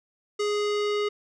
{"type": "tone with low-pass filter sweep", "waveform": "square", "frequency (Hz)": 415.3, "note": "G#4", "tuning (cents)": 0, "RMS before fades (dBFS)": -26, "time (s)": [0.39, 1.09], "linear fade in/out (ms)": 10, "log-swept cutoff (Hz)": [6200, 3700], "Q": 1.3, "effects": []}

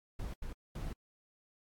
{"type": "noise bursts at uneven times", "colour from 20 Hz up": "brown", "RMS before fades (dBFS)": -40, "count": 3, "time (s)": [[0.19, 0.34], [0.42, 0.53], [0.75, 0.93]], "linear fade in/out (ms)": 5, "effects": ["AAC 64 kbps"]}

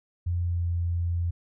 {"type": "tone with pitch glide", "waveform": "sine", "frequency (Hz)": [87.31, 86.01], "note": ["F2", "F2"], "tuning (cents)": [0, -26], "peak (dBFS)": -24, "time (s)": [0.26, 1.31], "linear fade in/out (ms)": 10, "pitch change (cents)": -26, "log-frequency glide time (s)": [0.39, 0.67], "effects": []}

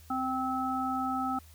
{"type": "harmonic tone", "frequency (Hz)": 260, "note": "C4", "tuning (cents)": -11, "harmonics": [1, 3, 5], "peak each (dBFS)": [-33, -33, -33], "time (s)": [0.1, 1.39], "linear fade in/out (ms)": 5, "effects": ["added 79 Hz sine -52 dBFS peak until 1.54 s", "white hiss -59 dBFS RMS until 1.54 s"]}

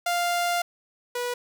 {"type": "tone pair in turn", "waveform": "sawtooth", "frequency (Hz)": [698.5, 488.2], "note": ["F5", "B4"], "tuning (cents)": [0, -20], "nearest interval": "tritone", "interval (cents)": 620, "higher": "first", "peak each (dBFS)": [-19, -23], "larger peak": "first", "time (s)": [[0.06, 0.62], [1.15, 1.34]], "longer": "first", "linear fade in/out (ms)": 5, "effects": []}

